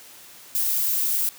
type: noise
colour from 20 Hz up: violet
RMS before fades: -23 dBFS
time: 0.55-1.29 s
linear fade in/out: 0 ms
effects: white hiss -46 dBFS RMS until 1.38 s + high-pass 100 Hz 12 dB/octave